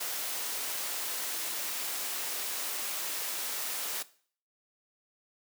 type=high-pass noise; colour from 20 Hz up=white; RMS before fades=-35 dBFS; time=0-4.03 s; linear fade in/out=10 ms; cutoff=350 Hz; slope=12 dB/octave; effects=noise-tail reverb RT60 0.5 s tail -18 dB re dry